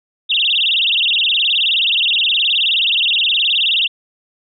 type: tone with vibrato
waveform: sine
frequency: 3193 Hz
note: G7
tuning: 31 cents sharp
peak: -12 dBFS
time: 0.29-3.88 s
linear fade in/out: 20 ms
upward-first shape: sine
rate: 19 Hz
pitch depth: 300 cents each way
effects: none